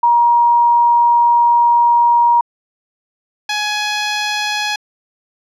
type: tone pair in turn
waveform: sine / 10% pulse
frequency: 948 / 838.7 Hz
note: A#5 / G#5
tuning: +29 / +17 cents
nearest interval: major second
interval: 212 cents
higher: first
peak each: -8 dBFS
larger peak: neither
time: 0.03-2.41 / 3.49-4.76 s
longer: first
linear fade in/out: 5 ms
effects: low-pass 7000 Hz 12 dB/octave